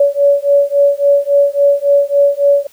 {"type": "beating tone pair", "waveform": "sine", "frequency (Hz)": [565, 568.6], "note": ["C#5", "C#5"], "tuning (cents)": [33, 44], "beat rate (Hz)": 3.6, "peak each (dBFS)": -11, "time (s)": [0, 2.67], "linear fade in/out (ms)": 5, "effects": ["white hiss -48 dBFS RMS until 2.72 s"]}